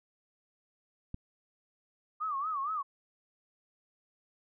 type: click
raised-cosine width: 5 ms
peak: -26 dBFS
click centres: 1.144 s
type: tone with vibrato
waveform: sine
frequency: 1182 Hz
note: D6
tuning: 11 cents sharp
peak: -31 dBFS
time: 2.2-2.83 s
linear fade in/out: 20 ms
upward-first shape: sine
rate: 4.3 Hz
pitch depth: 160 cents each way
effects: none